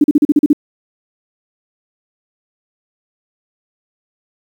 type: tone bursts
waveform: sine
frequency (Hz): 294.7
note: D4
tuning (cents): +6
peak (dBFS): -5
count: 8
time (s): 0.01-0.531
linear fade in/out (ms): 5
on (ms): 31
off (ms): 39
effects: 7-bit